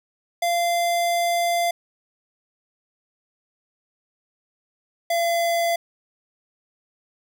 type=tone pair in turn; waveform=square; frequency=690 / 680.5 Hz; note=F5 / F5; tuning=-21 / -45 cents; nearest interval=unison; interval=24 cents; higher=first; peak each=-20 dBFS; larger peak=neither; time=0.42-1.71 / 5.1-5.76 s; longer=first; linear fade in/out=5 ms; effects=none